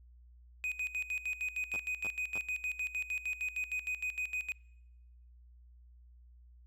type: tone with tremolo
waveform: triangle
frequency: 2499 Hz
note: D#7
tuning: 7 cents sharp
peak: -31 dBFS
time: 0.64-4.52 s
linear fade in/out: 0 ms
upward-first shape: square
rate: 6.5 Hz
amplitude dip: 80%
type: tone bursts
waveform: 5% pulse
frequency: 103.83 Hz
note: G#2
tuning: in tune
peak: -34 dBFS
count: 3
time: 1.73-2.384 s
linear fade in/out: 5 ms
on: 38 ms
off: 270 ms
effects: noise-tail reverb RT60 1.0 s tail -26 dB re dry + added 60 Hz sine -55 dBFS peak until 6.66 s